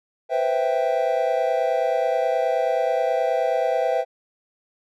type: chord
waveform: triangle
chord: C major seventh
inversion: third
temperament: equal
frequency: 493.9 / 523.3 / 659.3 / 784 Hz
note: B4 / C5 / E5 / G5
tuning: 0 / 0 / 0 / 0 cents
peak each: -24 / -23 / -21 / -24 dBFS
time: 0.29-4.05 s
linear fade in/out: 50 ms
effects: none